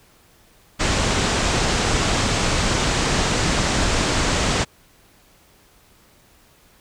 pink low-pass noise, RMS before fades -20 dBFS, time 0.79-4.65 s, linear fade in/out 20 ms, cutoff 8200 Hz, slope 48 dB/octave, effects pink hiss -54 dBFS RMS until 6.8 s

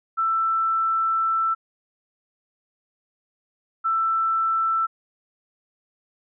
sine tone pair in turn, 1330 / 1330 Hz, E6 / E6, +15 / +15 cents, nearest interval unison, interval 0 cents, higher neither, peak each -19 dBFS, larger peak neither, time 0.17-1.55 / 3.84-4.87 s, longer first, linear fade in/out 20 ms, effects none

